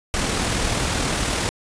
pink noise with amplitude modulation, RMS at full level -21 dBFS, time 0.14-1.49 s, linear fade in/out 0 ms, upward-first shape sine, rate 39.6 Hz, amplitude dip 30%, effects resampled to 22050 Hz

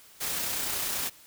white noise with amplitude modulation, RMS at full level -30 dBFS, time 0.2-1.1 s, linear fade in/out 20 ms, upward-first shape sine, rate 30.4 Hz, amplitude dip 25%, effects white hiss -54 dBFS RMS until 1.26 s

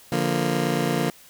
20% pulse chord, Bb major, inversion first, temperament just, 145.68 / 174.81 / 233.1 Hz, D3 / F3 / Bb3, -14 / +2 / 0 cents, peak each -21 dBFS, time 0.12-1.1 s, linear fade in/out 2 ms, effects white hiss -50 dBFS RMS until 1.29 s

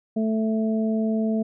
harmonic tone, 220 Hz, A3, in tune, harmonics 1 / 2 / 3, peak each -21 / -30 / -31 dBFS, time 0.16-1.43 s, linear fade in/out 10 ms, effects none

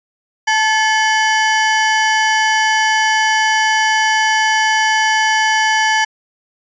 35% pulse ring-modulated tone, 1300 Hz, E6, 24 cents flat, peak -7 dBFS, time 0.47-6.05 s, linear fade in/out 10 ms, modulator 424 Hz, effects resampled to 16000 Hz

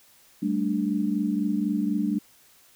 sine chord, G suspended second, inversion none, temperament equal, 196 / 220 / 293.7 Hz, G3 / A3 / D4, 0 / 0 / 0 cents, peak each -27 dBFS, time 0.42-2.19 s, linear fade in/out 10 ms, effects white hiss -57 dBFS RMS until 2.75 s

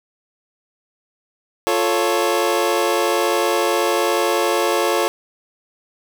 25% pulse chord, F augmented, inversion none, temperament equal, 349.2 / 440 / 554.4 Hz, F4 / A4 / C#5, 0 / 0 / 0 cents, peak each -17 / -17 / -17 dBFS, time 1.67-5.08 s, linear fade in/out 0 ms, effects none

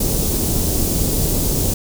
pink band-stop noise, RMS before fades -18 dBFS, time 0-1.74 s, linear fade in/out 5 ms, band 420 to 6700 Hz, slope 12 dB/octave, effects none

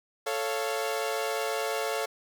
sawtooth chord, A augmented, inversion none, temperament equal with one note detuned, 440 / 554.4 / 694.4 Hz, A4 / C#5 / E#5, 0 / 0 / -10 cents, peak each -28 / -29 / -30 dBFS, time 0.26-2.06 s, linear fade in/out 10 ms, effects none

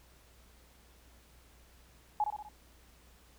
sine tone with echo, 842 Hz, G#5, 24 cents sharp, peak -26 dBFS, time 2.2-2.24 s, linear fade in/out 2 ms, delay 62 ms, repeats 4, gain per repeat -5 dB, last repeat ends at 2.488 s, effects added 60 Hz sine -61 dBFS peak until 3.38 s + pink hiss -63 dBFS RMS until 3.38 s

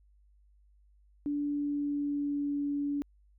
sine tone with pitch glide, 290 to 286.5 Hz, D4 to D4, -22 to -43 cents, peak -29 dBFS, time 1.26-3.02 s, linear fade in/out 0 ms, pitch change -21 cents, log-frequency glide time 1.42-2.57 s, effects added 50 Hz sine -60 dBFS peak until 3.38 s

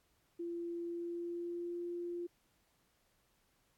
sine tone with pitch glide, 342.1 to 347.7 Hz, F4 to F4, -36 to -8 cents, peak -38 dBFS, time 0.39-2.27 s, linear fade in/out 10 ms, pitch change +28 cents, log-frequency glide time 0.84-1.85 s, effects pink hiss -75 dBFS RMS until 3.77 s + AAC 64 kbps

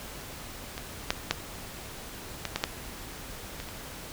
clicks, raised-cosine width 0.2 ms, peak -19 / -7 / -6 / -27 / -13 / -10 / -7 / -20 / -24 dBFS, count 9, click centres 0.779 / 1.105 / 1.31 / 1.859 / 2.453 / 2.56 / 2.639 / 3.601 / 3.688 s, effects pink hiss -42 dBFS RMS until 4.12 s

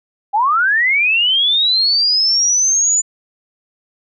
sine linear sweep, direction up, 779 to 7040 Hz, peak -11 dBFS, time 0.33-3.02 s, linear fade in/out 20 ms, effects none

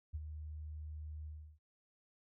sine tone with ADSR envelope, 76.6 Hz, D#2, 27 cents flat, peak -36 dBFS, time 0.13-1.59 s, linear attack 21 ms, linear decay 36 ms, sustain -7 dB, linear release 330 ms, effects none

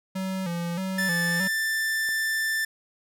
square tone with vibrato, 180.1 Hz, F#3, 46 cents flat, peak -28 dBFS, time 0.15-1.48 s, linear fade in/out 10 ms, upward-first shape square, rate 1.6 Hz, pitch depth 87 cents each way
45% pulse tone with pitch glide, 1757 to 1773.3 Hz, A6 to A6, -3 to +13 cents, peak -24 dBFS, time 0.98-2.65 s, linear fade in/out 5 ms, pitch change +16 cents, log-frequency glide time 1.25-1.38 s
clicks, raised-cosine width 1 ms, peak -32 dBFS, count 3, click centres 1.288 / 1.44 / 2.09 s
effects none

